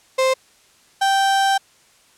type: tone pair in turn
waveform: 35% pulse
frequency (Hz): 523.3 / 782.1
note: C5 / G5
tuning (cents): 0 / -4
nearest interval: perfect fifth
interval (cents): 696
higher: second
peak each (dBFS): -13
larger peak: neither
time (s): 0.18-0.34 / 1.01-1.58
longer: second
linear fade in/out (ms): 10
effects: white hiss -54 dBFS RMS until 2.17 s + low-pass 9000 Hz 12 dB/octave